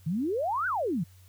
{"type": "exponential two-way sweep", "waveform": "sine", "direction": "up then down", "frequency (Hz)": [146.5, 1571, 146.5], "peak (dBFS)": -26, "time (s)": [0.06, 1.04], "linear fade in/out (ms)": 10, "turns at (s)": 0.67, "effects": ["added 92 Hz sine -52 dBFS peak until 1.28 s", "white hiss -62 dBFS RMS until 1.28 s"]}